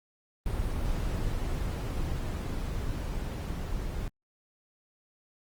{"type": "noise with level ramp", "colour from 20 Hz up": "brown", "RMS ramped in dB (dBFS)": [-30, -34], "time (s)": [0.46, 4.08], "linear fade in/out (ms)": 2, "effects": ["Opus 24 kbps"]}